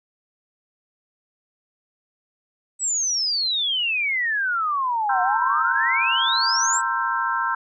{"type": "exponential two-way sweep", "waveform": "sine", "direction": "down then up", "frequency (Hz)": [8040, 717, 8040], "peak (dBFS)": -20, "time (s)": [2.79, 6.82], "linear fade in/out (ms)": 50, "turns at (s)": 5.22}
{"type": "chord", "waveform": "sine", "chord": "C dominant seventh", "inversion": "third", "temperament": "equal with one note detuned", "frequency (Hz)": [932.3, 1046.5, 1340, 1568], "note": ["Bb5", "C6", "E6", "G6"], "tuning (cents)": [0, 0, 28, 0], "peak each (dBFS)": -26, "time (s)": [5.09, 7.55], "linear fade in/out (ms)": 5}
{"effects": []}